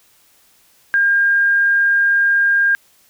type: tone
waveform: sine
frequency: 1609 Hz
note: G6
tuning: 45 cents sharp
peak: -11 dBFS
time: 0.94-2.75 s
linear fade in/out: 0 ms
effects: white hiss -54 dBFS RMS until 3.09 s